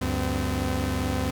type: tone cluster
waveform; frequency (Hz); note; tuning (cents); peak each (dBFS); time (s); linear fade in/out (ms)
sawtooth; 72.9 / 95.8 / 256.2; D2 / G2 / C4; -12 / -39 / -36; -25; 0.01-1.31; 10
effects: none